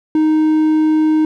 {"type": "tone", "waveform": "triangle", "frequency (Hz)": 311.1, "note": "D#4", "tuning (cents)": 0, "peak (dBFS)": -8, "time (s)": [0.15, 1.25], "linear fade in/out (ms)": 2, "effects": []}